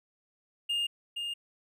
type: tone with echo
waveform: triangle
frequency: 2826 Hz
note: F7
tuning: 20 cents sharp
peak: -26 dBFS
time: 0.69-0.87 s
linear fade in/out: 10 ms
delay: 470 ms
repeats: 1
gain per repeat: -5 dB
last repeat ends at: 1.34 s
effects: none